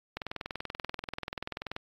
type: click train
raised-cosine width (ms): 0.3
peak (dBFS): -19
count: 34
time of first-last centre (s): 0.17-1.764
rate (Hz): 20.7
effects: AAC 32 kbps